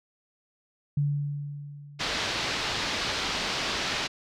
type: tone with exponential decay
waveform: sine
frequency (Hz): 144.3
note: D3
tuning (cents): -30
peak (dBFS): -21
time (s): 0.97-2.68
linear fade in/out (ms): 5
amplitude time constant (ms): 370
type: low-pass noise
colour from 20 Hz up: white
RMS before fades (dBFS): -30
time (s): 1.99-4.08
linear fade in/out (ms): 20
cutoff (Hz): 4800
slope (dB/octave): 24
effects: none